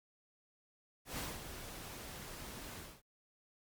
pink noise with ADSR envelope, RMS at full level -40 dBFS, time 1.05-3.02 s, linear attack 130 ms, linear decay 200 ms, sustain -8 dB, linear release 240 ms, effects Opus 48 kbps

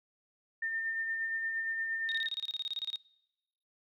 sine tone with tremolo, 1807 Hz, A6, 46 cents sharp, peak -31 dBFS, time 0.62-2.27 s, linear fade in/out 5 ms, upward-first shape sine, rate 8.6 Hz, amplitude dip 35%
sine tone bursts, 3729 Hz, A#7, in tune, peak -32 dBFS, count 16, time 2.09-2.958 s, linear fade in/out 0 ms, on 28 ms, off 28 ms
effects noise-tail reverb RT60 1.0 s tail -24 dB re dry

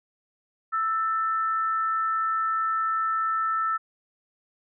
sine tone pair together, 1318.5 / 1787.6 Hz, E6 / A6, 0 / +27 cents, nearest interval perfect fourth, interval 527 cents, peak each -23 / -34 dBFS, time 0.72-3.78 s, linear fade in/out 20 ms, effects none

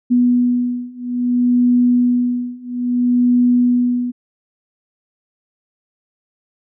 sine beating tone pair, 244.9 / 245.5 Hz, B3 / B3, -14 / -10 cents, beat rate 0.6 Hz, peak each -16 / -15 dBFS, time 0.1-4.12 s, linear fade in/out 20 ms, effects none

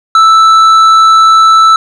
sine tone with tanh clipping, 1318.5 Hz, E6, in tune, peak -3 dBFS, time 0.15-1.76 s, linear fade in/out 2 ms, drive 8 dB, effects none

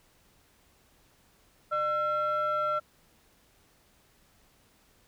sine tone pair together, 605 / 1350.4 Hz, D#5 / E6, -49 / +41 cents, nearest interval octave + major second, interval 1390 cents, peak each -29 / -26 dBFS, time 1.71-2.8 s, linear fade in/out 20 ms, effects tanh soft clip ceiling -22 dBFS + pink hiss -64 dBFS RMS until 5.07 s

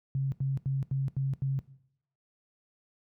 sine tone bursts, 135.6 Hz, C#3, 38 cents flat, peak -26 dBFS, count 6, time 0.15-1.59 s, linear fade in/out 0 ms, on 170 ms, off 84 ms, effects noise-tail reverb RT60 0.7 s tail -17 dB re dry + high-pass 60 Hz 12 dB/octave

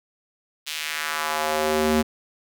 square tone with high-pass filter sweep, 77.3 Hz, D#2, 11 cents flat, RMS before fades -24 dBFS, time 0.66-2.03 s, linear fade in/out 20 ms, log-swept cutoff 3300 to 220 Hz, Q 1.5, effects none

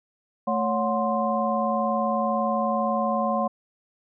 sine tone cluster, 220.5 / 558 / 730 / 1048 Hz, A3 / C#5 / F#5 / C6, +4 / +11 / -24 / +2 cents, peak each -27 dBFS, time 0.47-3.48 s, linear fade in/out 10 ms, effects none

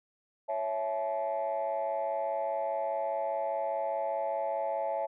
sine chord, A major, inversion first, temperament equal with one note detuned, 554.4 / 659.3 / 859.4 Hz, C#5 / E5 / A5, 0 / 0 / -41 cents, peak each -33 / -32 / -33 dBFS, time 0.48-5.07 s, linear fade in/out 20 ms, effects tanh soft clip ceiling -24 dBFS

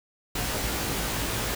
pink noise with comb filter, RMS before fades -29 dBFS, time 0.35-1.55 s, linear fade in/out 5 ms, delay 18 ms, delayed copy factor +0.95, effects none

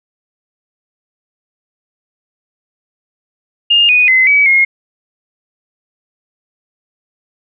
sine tone with pitch steps, 2825 / 2478 / 2048 / 2279 / 2149 Hz, F7 / D#7 / C7 / C#7 / C7, +19 / -8 / -38 / +47 / +46 cents, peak -6 dBFS, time 3.7-4.65 s, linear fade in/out 10 ms, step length 190 ms, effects none

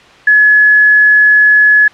sine tone with quantisation, 1700 Hz, G#6, 40 cents sharp, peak -3 dBFS, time 0.27-1.88 s, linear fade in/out 5 ms, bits 5, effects white hiss -39 dBFS RMS until 1.93 s + low-pass 3000 Hz 12 dB/octave

